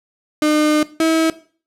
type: tone pair in turn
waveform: 35% pulse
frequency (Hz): 303.3 / 322.8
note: D#4 / E4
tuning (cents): -44 / -36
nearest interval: minor second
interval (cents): 108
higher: second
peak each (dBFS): -11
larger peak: neither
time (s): 0.42-0.83 / 1-1.3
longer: first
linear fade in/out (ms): 2
effects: noise-tail reverb RT60 0.4 s tail -17 dB re dry + low-pass 11000 Hz 12 dB/octave